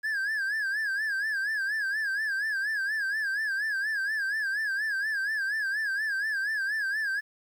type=tone with vibrato; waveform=triangle; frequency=1661.2 Hz; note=G#6; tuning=in tune; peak=-25 dBFS; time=0.03-7.21 s; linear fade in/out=20 ms; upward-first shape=sine; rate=4.2 Hz; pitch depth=120 cents each way; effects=10-bit